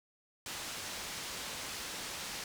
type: low-pass noise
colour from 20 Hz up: white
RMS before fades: -42 dBFS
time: 0.46-2.44 s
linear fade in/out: 2 ms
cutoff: 6600 Hz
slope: 12 dB/octave
effects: none

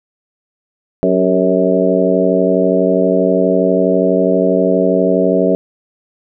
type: harmonic tone with a mistuned harmonic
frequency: 92.3 Hz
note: F#2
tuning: 4 cents flat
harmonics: 2 / 3 / 4 / 5 / 6 / 7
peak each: -17 / -17 / -17 / -17 / -17 / -17 dBFS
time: 1.03-5.55 s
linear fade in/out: 0 ms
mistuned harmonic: 4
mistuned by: +60 cents
effects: none

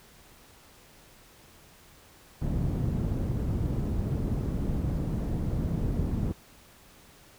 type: low-pass noise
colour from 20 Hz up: white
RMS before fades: -29 dBFS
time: 2.41-6.33 s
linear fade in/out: 10 ms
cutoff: 160 Hz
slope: 12 dB/octave
effects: pink hiss -55 dBFS RMS until 7.38 s

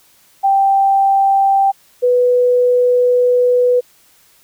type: tone pair in turn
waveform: sine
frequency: 784 / 493.8 Hz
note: G5 / B4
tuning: 0 / 0 cents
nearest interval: minor sixth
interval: 800 cents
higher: first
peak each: -9 dBFS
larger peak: neither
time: 0.43-1.72 / 2.02-3.81 s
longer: second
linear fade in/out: 20 ms
effects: white hiss -51 dBFS RMS until 4.43 s

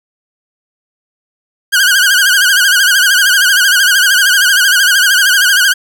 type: tone with vibrato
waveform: sawtooth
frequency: 1534 Hz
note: G6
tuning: 38 cents flat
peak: -3 dBFS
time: 1.72-5.74 s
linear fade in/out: 20 ms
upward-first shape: sine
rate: 13 Hz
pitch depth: 110 cents each way
effects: none

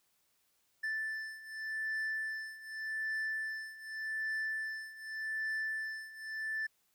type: beating tone pair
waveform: triangle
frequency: 1760 / 1760.85 Hz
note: A6 / A6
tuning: 0 / +1 cents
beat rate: 0.85 Hz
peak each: -39 / -36 dBFS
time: 0.83-6.67 s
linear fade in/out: 10 ms
effects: white hiss -75 dBFS RMS until 6.94 s

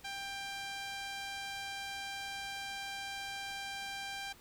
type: tone with band-pass filter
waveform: sawtooth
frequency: 791 Hz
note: G5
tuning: 15 cents sharp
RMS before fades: -42 dBFS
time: 0.04-4.33 s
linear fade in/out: 10 ms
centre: 3300 Hz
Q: 0.64
effects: pink hiss -59 dBFS RMS until 4.4 s

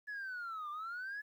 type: linear two-way sweep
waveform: sine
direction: down then up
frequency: 1718 to 1174.7 to 1718 Hz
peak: -38 dBFS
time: 0.07-1.22 s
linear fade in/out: 20 ms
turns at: 0.7 s
effects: tanh soft clip ceiling -38 dBFS + 12-bit

